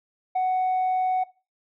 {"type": "tone with tanh clipping", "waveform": "triangle", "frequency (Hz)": 743, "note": "F#5", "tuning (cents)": 7, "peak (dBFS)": -21, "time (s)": [0.35, 1.24], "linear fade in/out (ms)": 10, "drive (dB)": 6, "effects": ["noise-tail reverb RT60 0.3 s tail -18 dB re dry"]}